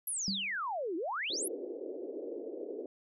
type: exponential two-way sweep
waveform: sine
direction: down then up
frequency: 11840 to 311.1 to 11840 Hz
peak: -33 dBFS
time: 0.07-1.48 s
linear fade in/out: 5 ms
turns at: 0.96 s
type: tone with exponential decay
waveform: sine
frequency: 196 Hz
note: G3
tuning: in tune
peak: -30 dBFS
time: 0.28-0.57 s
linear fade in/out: 0 ms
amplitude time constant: 61 ms
type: band-pass noise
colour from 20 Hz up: white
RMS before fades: -41 dBFS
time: 1.3-2.86 s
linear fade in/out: 2 ms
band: 300 to 510 Hz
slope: 48 dB/octave
effects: none